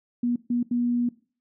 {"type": "tone bursts at uneven times", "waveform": "sine", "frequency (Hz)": 241.3, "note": "B3", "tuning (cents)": -40, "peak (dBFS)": -21, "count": 3, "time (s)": [[0.23, 0.36], [0.5, 0.63], [0.71, 1.09]], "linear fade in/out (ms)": 5, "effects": ["noise-tail reverb RT60 0.4 s tail -20 dB re dry"]}